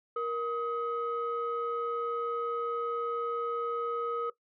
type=tone pair together; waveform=sine; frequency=469.5 / 1265 Hz; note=A#4 / D#6; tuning=+12 / +28 cents; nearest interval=octave + perfect fourth; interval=1716 cents; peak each=-31 / -32 dBFS; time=0.16-4.3 s; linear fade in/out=5 ms; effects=noise-tail reverb RT60 0.1 s tail -17 dB re dry + tanh soft clip ceiling -24 dBFS